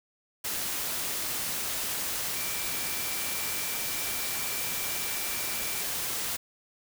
sine tone in noise, 2338 Hz, D7, 8 cents flat, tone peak -41 dBFS, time 2.35-5.82 s, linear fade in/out 10 ms, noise white, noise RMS -32 dBFS, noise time 0.44-6.37 s, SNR -12 dB, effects none

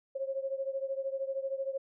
sine beating tone pair, 536 / 549 Hz, C5 / C#5, +42 / -17 cents, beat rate 13 Hz, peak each -34 / -37 dBFS, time 0.15-1.78 s, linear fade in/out 10 ms, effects none

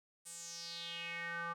square tone with band-pass filter sweep, 169.6 Hz, E3, 50 cents sharp, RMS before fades -44 dBFS, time 0.25-1.54 s, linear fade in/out 20 ms, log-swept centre 9100 to 1200 Hz, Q 4.7, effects none

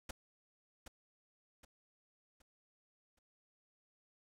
pink noise with echo, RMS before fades -43 dBFS, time 0.09-0.11 s, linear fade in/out 5 ms, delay 770 ms, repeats 4, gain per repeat -8 dB, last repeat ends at 3.19 s, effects low-pass 12000 Hz 12 dB/octave

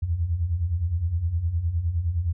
sine beating tone pair, 77.78 / 87.48 Hz, D#2 / F2, 0 / +3 cents, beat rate 9.7 Hz, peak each -29 / -23 dBFS, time 0.02-2.33 s, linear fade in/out 10 ms, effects none

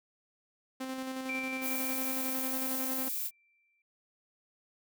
sawtooth tone with tremolo, 261.6 Hz, C4, in tune, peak -31 dBFS, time 0.8-3.09 s, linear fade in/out 10 ms, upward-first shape square, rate 11 Hz, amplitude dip 30%
sine tone with exponential decay, 2349 Hz, D7, in tune, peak -33 dBFS, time 1.29-3.82 s, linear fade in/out 2 ms, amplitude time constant 550 ms
violet noise, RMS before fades -35 dBFS, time 1.61-3.31 s, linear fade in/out 50 ms
effects none

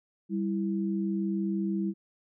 sine tone pair together, 196.22 / 330 Hz, G3 / E4, +2 / +2 cents, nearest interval major sixth, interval 900 cents, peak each -28 / -32 dBFS, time 0.29-1.94 s, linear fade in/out 50 ms, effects none

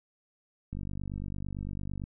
click train, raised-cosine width 5 ms, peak -25 dBFS, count 65, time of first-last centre 0.73-2.039 s, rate 48.9 Hz, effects none

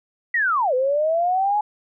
sine linear two-way sweep, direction down then up, 1972 to 496.2 to 850 Hz, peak -17 dBFS, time 0.34-1.61 s, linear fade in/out 5 ms, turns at 0.74 s, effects none

